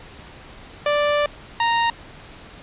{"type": "tone pair in turn", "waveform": "sawtooth", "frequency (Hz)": [587.3, 929.8], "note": ["D5", "A#5"], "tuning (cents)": [0, -5], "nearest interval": "minor sixth", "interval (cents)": 795, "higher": "second", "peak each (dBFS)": -13, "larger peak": "neither", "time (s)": [[0.86, 1.26], [1.6, 1.9]], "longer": "first", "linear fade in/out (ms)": 2, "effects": ["pink hiss -42 dBFS RMS until 2.62 s", "resampled to 8000 Hz"]}